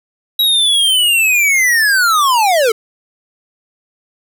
square linear sweep, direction down, 3873 to 422.8 Hz, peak -10 dBFS, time 0.39-2.72 s, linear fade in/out 5 ms, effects none

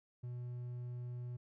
triangle tone, 122.5 Hz, B2, 14 cents flat, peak -39 dBFS, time 0.23-1.37 s, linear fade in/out 10 ms, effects none

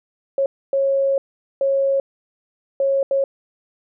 sine tone bursts at uneven times, 547 Hz, C#5, 23 cents flat, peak -15 dBFS, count 5, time 0.38-0.46 / 0.73-1.18 / 1.61-2 / 2.8-3.03 / 3.11-3.24 s, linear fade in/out 2 ms, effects none

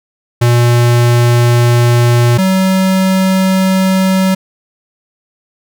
square tone pair in turn, 120 / 189.23 Hz, B2 / F#3, -49 / +39 cents, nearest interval minor sixth, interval 788 cents, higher second, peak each -7 / -9 dBFS, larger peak first, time 0.41-2.38 / 2.38-4.35 s, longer neither, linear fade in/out 10 ms, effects none

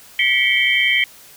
sine tone cluster, 1953 / 2156 / 2287 / 3126 Hz, B6 / C#7 / D7 / G7, -20 / -49 / -47 / -6 cents, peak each -19 dBFS, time 0.19-1.04 s, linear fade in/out 2 ms, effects white hiss -44 dBFS RMS until 1.36 s

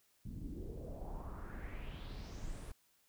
brown noise with low-pass filter sweep, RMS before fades -45 dBFS, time 0.25-2.72 s, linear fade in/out 5 ms, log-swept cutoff 200 to 11000 Hz, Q 3.6, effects white hiss -73 dBFS RMS until 3.08 s

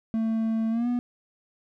triangle tone with pitch glide, 223.5 to 243.7 Hz, A3 to B3, +27 to -23 cents, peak -21 dBFS, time 0.14-0.99 s, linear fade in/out 0 ms, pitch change +150 cents, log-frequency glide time 0.7-0.88 s, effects none

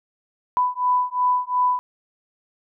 sine beating tone pair, 994 / 996.8 Hz, B5 / B5, +11 / +16 cents, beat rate 2.8 Hz, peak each -21 dBFS, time 0.57-1.79 s, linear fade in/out 0 ms, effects none

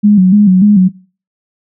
sine tone with vibrato, 196 Hz, G3, in tune, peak -3 dBFS, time 0.03-0.89 s, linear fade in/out 20 ms, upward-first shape square, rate 3.4 Hz, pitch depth 100 cents each way, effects noise-tail reverb RT60 0.4 s tail -22 dB re dry

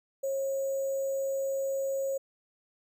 sine tone with sample-and-hold, 543 Hz, C#5, 36 cents flat, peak -28 dBFS, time 0.23-2.18 s, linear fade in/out 10 ms, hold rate 7350 Hz, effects none

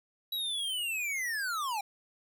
square linear sweep, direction down, 3924 to 779 Hz, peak -32 dBFS, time 0.32-1.81 s, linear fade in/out 5 ms, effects none

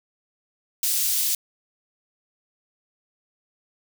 white high-pass noise, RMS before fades -23 dBFS, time 0.83-1.35 s, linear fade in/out 2 ms, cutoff 4200 Hz, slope 12 dB/octave, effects none

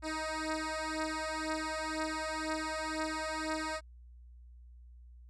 10% pulse beating tone pair, 312.8 / 314.8 Hz, D#4 / D#4, +9 / +20 cents, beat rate 2 Hz, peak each -29 dBFS, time 0.02-3.81 s, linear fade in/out 50 ms, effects added 60 Hz sine -51 dBFS peak until 5.29 s + resampled to 22050 Hz

